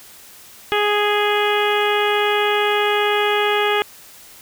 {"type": "harmonic tone", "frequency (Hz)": 415.3, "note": "G#4", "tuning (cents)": 0, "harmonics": [1, 2, 3, 4, 5, 6, 7, 8], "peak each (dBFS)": [-19, -22, -24, -25, -26, -27, -27, -28], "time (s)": [0.72, 3.82], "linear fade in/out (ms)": 0, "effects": ["white hiss -43 dBFS RMS until 4.41 s"]}